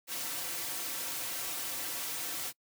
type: noise with comb filter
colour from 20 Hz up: white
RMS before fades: -37 dBFS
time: 0.07-2.53 s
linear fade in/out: 50 ms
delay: 4.8 ms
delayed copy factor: -0.65
effects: noise-tail reverb RT60 0.1 s tail -26 dB re dry + high-pass 150 Hz 12 dB/octave